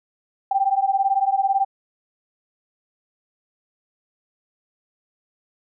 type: beating tone pair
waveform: sine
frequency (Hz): 774 / 792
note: G5 / G5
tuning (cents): -22 / +18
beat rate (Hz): 18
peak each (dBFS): -20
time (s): 0.51-1.65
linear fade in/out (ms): 5
effects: none